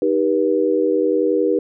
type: chord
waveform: sine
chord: Eb augmented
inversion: none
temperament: equal with one note detuned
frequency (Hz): 311.1 / 392 / 482.9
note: Eb4 / G4 / B4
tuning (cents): 0 / 0 / -39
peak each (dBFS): -20 / -19 / -18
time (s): 0.02-1.59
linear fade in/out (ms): 2
effects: none